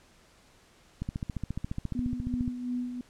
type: click train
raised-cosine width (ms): 5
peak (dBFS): -20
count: 22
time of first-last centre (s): 1.02-2.478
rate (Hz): 14.4
type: tone with tremolo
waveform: sine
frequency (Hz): 246.9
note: B3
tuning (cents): 0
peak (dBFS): -28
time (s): 1.95-3.01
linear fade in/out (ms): 2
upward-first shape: sine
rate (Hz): 2.8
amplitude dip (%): 55
effects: pink hiss -60 dBFS RMS until 3.09 s + low-pass 9000 Hz 12 dB/octave